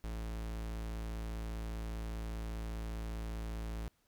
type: tone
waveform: 45% pulse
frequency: 55 Hz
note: A1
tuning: in tune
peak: -38 dBFS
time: 0.04-3.88 s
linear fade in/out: 0 ms
effects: pink hiss -75 dBFS RMS until 4.07 s